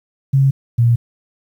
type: tone pair in turn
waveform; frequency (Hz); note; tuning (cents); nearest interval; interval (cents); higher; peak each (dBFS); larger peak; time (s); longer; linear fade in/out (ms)
sine; 136 / 118.01; C#3 / A#2; -33 / +22; major second; 245; first; -9; neither; 0.33-0.51 / 0.78-0.96; neither; 10
effects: 8-bit